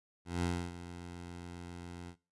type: tone with ADSR envelope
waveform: 15% pulse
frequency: 87.31 Hz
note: F2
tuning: in tune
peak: -24 dBFS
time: 0.25-2.16 s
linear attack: 180 ms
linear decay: 290 ms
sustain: -14 dB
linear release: 78 ms
effects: noise-tail reverb RT60 0.3 s tail -19 dB re dry + resampled to 24000 Hz